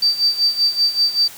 sine tone with tremolo, 4650 Hz, D8, 18 cents flat, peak -11 dBFS, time 0.02-1.28 s, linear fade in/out 5 ms, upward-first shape sine, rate 5.2 Hz, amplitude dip 80%, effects white hiss -38 dBFS RMS until 1.37 s

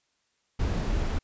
brown noise, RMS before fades -27 dBFS, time 0.59-1.19 s, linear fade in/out 10 ms, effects white hiss -73 dBFS RMS until 1.23 s + resampled to 16000 Hz

